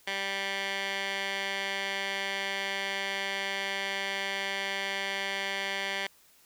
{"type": "tone with band-pass filter", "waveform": "15% pulse", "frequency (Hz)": 196, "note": "G3", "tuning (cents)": 0, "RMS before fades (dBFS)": -33, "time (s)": [0.07, 6.07], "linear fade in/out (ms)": 5, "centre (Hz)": 2500, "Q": 1.6, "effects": ["white hiss -61 dBFS RMS until 6.45 s"]}